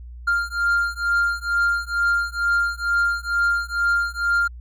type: beating tone pair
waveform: triangle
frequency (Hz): 1396.9 / 1399.1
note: F6 / F6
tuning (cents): 0 / +3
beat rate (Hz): 2.2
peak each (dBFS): -20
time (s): 0.27-4.48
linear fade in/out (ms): 10
effects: added 60 Hz sine -35 dBFS peak until 4.6 s